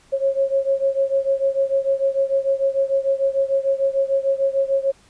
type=beating tone pair; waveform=sine; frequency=542 / 548.7 Hz; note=C#5 / C#5; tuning=-39 / -18 cents; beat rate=6.7 Hz; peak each=-19 / -21 dBFS; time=0.12-4.92 s; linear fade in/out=20 ms; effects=pink hiss -54 dBFS RMS until 5.09 s + resampled to 22050 Hz